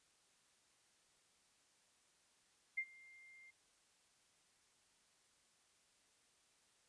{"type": "tone with ADSR envelope", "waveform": "sine", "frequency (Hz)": 2105, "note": "C7", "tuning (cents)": 10, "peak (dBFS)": -35, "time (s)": [2.77, 3.51], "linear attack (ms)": 13, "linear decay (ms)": 61, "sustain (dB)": -24, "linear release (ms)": 12, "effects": ["white hiss -74 dBFS RMS until 6.88 s", "resampled to 22050 Hz"]}